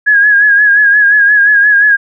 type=tone with vibrato; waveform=sine; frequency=1660 Hz; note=G#6; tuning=1 cent flat; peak=-4 dBFS; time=0.06-1.97 s; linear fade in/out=20 ms; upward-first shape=sine; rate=5.7 Hz; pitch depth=51 cents each way; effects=none

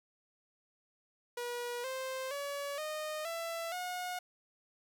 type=tone with pitch steps; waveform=sawtooth; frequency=482.7 / 523.4 / 567.4 / 615.2 / 667 / 723.2 Hz; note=B4 / C5 / C#5 / D#5 / E5 / F#5; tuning=-40 / 0 / +40 / -20 / +20 / -40 cents; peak=-33 dBFS; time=1.37-4.19 s; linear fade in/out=5 ms; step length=470 ms; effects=none

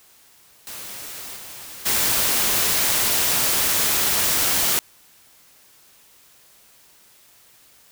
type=noise with level steps; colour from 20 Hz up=white; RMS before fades=-35 / -38 / -20 dBFS; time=0.67-4.79 s; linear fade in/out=0 ms; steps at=1.35 / 1.85 s; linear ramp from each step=20 ms; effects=white hiss -53 dBFS RMS until 7.91 s

